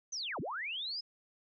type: linear two-way sweep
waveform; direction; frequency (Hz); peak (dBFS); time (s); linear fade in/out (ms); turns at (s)
sine; down then up; 6310 to 107 to 5160; -36; 0.12-1.01; 10; 0.4
effects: none